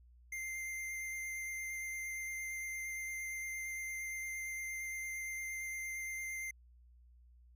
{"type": "tone with vibrato", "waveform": "square", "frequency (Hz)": 2093, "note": "C7", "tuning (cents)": 0, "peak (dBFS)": -40, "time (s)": [0.32, 6.51], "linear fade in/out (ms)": 5, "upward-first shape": "sine", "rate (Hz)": 8.7, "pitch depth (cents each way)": 9, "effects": ["added 60 Hz sine -59 dBFS peak until 7.55 s"]}